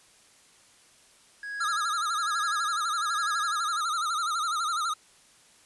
triangle tone with tremolo, 1657 Hz, G#6, 4 cents flat, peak -30 dBFS, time 1.43-3.81 s, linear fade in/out 2 ms, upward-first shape sine, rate 1.2 Hz, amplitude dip 75%
square tone with vibrato, 1300 Hz, E6, 24 cents flat, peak -27 dBFS, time 1.6-4.94 s, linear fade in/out 10 ms, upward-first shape sine, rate 12 Hz, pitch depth 120 cents each way
effects white hiss -58 dBFS RMS until 5.65 s + resampled to 24000 Hz

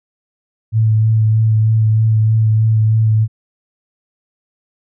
sine tone with vibrato, 110 Hz, A2, in tune, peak -9 dBFS, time 0.72-3.28 s, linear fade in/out 50 ms, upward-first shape sine, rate 3.2 Hz, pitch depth 17 cents each way, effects none

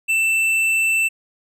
sine tone with tanh clipping, 2665 Hz, E7, 18 cents sharp, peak -17 dBFS, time 0.08-1.09 s, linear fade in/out 20 ms, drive 10 dB, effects none

